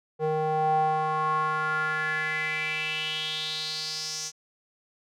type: tone with band-pass filter sweep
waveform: square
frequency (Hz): 155.56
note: D#3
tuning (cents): 0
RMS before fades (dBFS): -28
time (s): 0.19-4.32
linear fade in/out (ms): 50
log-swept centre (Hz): 560 to 6100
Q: 5.3
effects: none